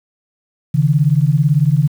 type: beating tone pair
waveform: sine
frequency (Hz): 138.59 / 156.59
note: C#3 / D#3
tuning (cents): 0 / +11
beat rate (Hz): 18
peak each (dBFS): -13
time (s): 0.74-1.88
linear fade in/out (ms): 10
effects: 7-bit